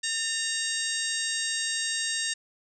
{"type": "harmonic tone with a mistuned harmonic", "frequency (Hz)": 932.3, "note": "A#5", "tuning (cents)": 0, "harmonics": [2, 3, 4, 5, 6, 7, 8, 9], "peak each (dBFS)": [-33, -37, -34, -36, -37, -38, -36, -35], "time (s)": [0.03, 2.34], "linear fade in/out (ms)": 10, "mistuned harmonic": 2, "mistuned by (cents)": -56, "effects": []}